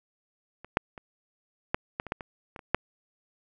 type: clicks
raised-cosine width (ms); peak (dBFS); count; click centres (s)
0.5; -28 / -6 / -27 / -9 / -14 / -25 / -13 / -23 / -25 / -28 / -6; 11; 0.646 / 0.771 / 0.978 / 1.745 / 1.999 / 2.067 / 2.121 / 2.208 / 2.562 / 2.592 / 2.746
effects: none